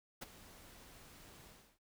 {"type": "noise with ADSR envelope", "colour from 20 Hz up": "pink", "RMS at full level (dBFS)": -43, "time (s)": [0.21, 1.79], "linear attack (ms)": 14, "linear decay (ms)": 20, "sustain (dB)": -15, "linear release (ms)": 330, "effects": []}